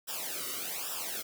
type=noise with flanger; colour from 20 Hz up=white; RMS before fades=-37 dBFS; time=0.07-1.23 s; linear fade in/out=20 ms; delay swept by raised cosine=0.46 to 1.21 ms; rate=1.2 Hz; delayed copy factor=-1; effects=none